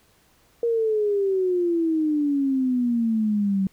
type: exponential sweep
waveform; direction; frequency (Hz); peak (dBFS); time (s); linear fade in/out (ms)
sine; down; 472.8 to 189.8; -19; 0.63-3.67; 2
effects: pink hiss -60 dBFS RMS until 3.72 s